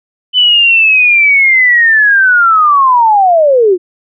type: linear sweep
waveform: sine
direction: down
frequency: 3024 to 339.8 Hz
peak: -4 dBFS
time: 0.33-3.78 s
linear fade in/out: 50 ms
effects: none